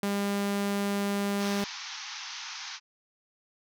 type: tone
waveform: sawtooth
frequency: 201.1 Hz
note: G3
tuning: 44 cents sharp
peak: -23 dBFS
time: 0.03-1.64 s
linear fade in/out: 2 ms
type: band-pass noise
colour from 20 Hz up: white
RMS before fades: -40 dBFS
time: 1.38-2.8 s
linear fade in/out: 50 ms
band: 790 to 6300 Hz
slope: 96 dB/octave
effects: none